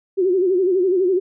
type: tone with vibrato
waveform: sine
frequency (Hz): 370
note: F#4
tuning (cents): 0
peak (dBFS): -14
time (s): 0.17-1.2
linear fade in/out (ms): 20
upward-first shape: sine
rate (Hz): 12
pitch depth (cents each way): 98
effects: none